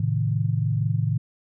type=tone cluster; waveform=sine; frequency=110.8 / 135 / 157.1 Hz; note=A2 / C#3 / D#3; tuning=+13 / -45 / +17 cents; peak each=-23 / -26 / -26 dBFS; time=0-1.18 s; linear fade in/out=5 ms; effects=none